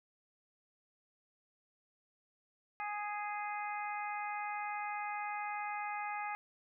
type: harmonic tone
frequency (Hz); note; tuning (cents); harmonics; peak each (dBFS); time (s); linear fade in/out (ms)
415.3; G#4; 0; 2 / 3 / 4 / 5 / 6; -39 / -44 / -48 / -45 / -48; 2.8-6.35; 0
effects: none